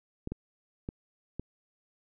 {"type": "clicks", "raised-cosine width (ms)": 3, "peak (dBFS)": -22, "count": 4, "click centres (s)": [0.274, 0.32, 0.889, 1.396], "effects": []}